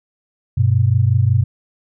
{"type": "tone pair together", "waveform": "sine", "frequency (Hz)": [98.06, 123.47], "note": ["G2", "B2"], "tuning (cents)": [1, 0], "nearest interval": "major third", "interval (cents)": 399, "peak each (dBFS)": -14, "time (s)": [0.57, 1.44], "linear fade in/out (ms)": 10, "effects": []}